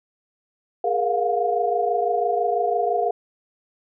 sine tone cluster, 413.8 / 470.4 / 700 / 726 Hz, G#4 / A#4 / F5 / F#5, -6 / +16 / +4 / -33 cents, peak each -25 / -25 / -22 / -28 dBFS, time 0.84-3.11 s, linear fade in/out 5 ms, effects none

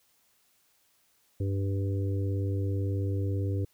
harmonic tone, 98.1 Hz, G2, 2 cents sharp, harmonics 1 / 3 / 4 / 5, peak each -27 / -37 / -39 / -41 dBFS, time 1.4-3.65 s, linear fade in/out 5 ms, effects white hiss -68 dBFS RMS until 3.73 s

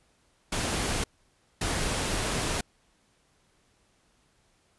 pink noise bursts at uneven times, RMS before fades -29 dBFS, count 2, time 0.52-1.04 / 1.61-2.61 s, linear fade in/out 5 ms, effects pink hiss -67 dBFS RMS until 4.78 s + resampled to 24000 Hz

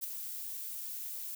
violet noise with ADSR envelope, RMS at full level -34 dBFS, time 0.01-1.35 s, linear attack 32 ms, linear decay 3 ms, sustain -7 dB, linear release 4 ms, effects none

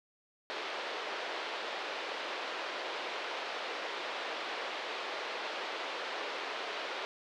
pink band-pass noise, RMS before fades -39 dBFS, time 0.5-7.05 s, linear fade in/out 0 ms, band 420 to 4100 Hz, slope 24 dB/octave, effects none

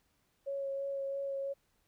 sine tone with vibrato, 551 Hz, C#5, 11 cents flat, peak -34 dBFS, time 0.46-1.54 s, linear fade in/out 20 ms, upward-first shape sine, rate 3 Hz, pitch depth 13 cents each way, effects pink hiss -75 dBFS RMS until 1.87 s

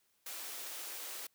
white high-pass noise, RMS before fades -44 dBFS, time 0.26-1.27 s, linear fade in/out 5 ms, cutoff 330 Hz, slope 24 dB/octave, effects white hiss -75 dBFS RMS until 1.34 s

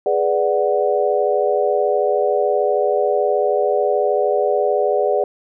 sine chord, G# half-diminished seventh, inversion none, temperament equal, 415.3 / 493.9 / 587.3 / 740 Hz, G#4 / B4 / D5 / F#5, 0 / 0 / 0 / 0 cents, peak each -19 / -21 / -19 / -22 dBFS, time 0.06-5.24 s, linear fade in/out 2 ms, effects none

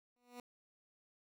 15% pulse tone with exponential growth, 244.4 Hz, B3, 18 cents flat, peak -39 dBFS, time 0.16-0.4 s, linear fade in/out 2 ms, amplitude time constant 51 ms, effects none

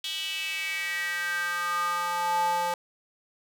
square tone with high-pass filter sweep, 174.6 Hz, F3, in tune, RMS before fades -29 dBFS, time 0.04-2.74 s, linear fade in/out 2 ms, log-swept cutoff 3300 to 720 Hz, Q 5.3, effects none

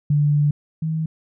sine tone pair in turn, 146.83 / 159.14 Hz, D3 / D#3, 0 / +39 cents, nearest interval minor second, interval 139 cents, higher second, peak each -14 / -20 dBFS, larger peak first, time 0.1-0.51 / 0.82-1.06 s, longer first, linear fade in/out 5 ms, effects none

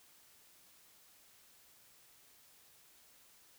silence, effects white hiss -64 dBFS RMS until 3.58 s

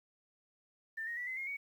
sine tone with pitch steps, 1788 / 1870.4 / 1956.6 / 2047 / 2141 / 2240 Hz, A6 / A#6 / B6 / C7 / C7 / C#7, +27 / +5 / -17 / -38 / +39 / +18 cents, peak -37 dBFS, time 0.97-1.57 s, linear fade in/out 10 ms, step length 100 ms, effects 11-bit

